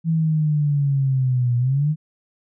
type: linear two-way sweep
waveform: sine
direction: down then up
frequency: 164.81 to 120 to 157.8 Hz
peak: -16 dBFS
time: 0.04-1.96 s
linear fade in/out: 50 ms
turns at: 1.57 s
effects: none